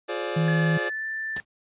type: chord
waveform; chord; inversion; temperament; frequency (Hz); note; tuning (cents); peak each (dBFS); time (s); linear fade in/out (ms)
sawtooth; D half-diminished seventh; first; just; 352.4 / 422.9 / 528.6 / 587.3; F4 / Ab4 / C5 / D5; +16 / +31 / +18 / 0; -29; 0.08-0.9; 20
type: tone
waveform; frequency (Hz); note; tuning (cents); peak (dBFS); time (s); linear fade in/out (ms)
sine; 161.7; E3; -33; -20; 0.36-0.78; 10
type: tone with pitch glide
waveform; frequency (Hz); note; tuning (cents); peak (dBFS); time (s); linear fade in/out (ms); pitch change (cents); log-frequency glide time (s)
sine; 1718 to 1768.3; A6 to A6; -42 to +8; -28; 0.48-1.4; 0; +50; 0.65-1.06
type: noise with exponential decay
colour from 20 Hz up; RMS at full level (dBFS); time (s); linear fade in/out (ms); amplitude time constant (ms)
pink; -32; 1.36-1.45; 5; 19
effects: resampled to 8000 Hz